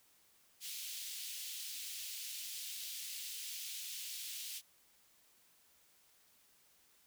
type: high-pass noise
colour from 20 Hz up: pink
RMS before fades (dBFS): -45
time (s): 0.6-4.62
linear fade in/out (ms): 50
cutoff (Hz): 2900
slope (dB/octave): 24
effects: white hiss -69 dBFS RMS until 7.06 s